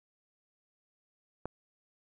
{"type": "click", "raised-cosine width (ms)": 1, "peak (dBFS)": -22, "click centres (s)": 1.456, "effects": []}